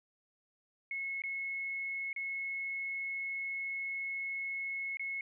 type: tone with dropouts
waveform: sine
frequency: 2183 Hz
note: C#7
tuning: 27 cents flat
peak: -35 dBFS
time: 0.91-5.21 s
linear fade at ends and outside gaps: 2 ms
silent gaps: 1.22-1.237 / 2.13-2.162 / 4.971-4.995 s
effects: none